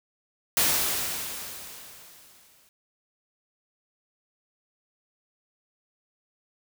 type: noise with exponential decay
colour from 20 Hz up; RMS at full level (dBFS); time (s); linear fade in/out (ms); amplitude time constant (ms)
white; -21; 0.57-2.69; 1; 460
effects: none